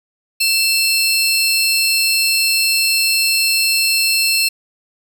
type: tone pair together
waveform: sawtooth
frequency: 2654 / 4256 Hz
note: E7 / C8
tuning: +11 / +29 cents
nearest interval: minor sixth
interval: 818 cents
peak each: -13 dBFS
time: 0.4-4.49 s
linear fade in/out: 10 ms
effects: none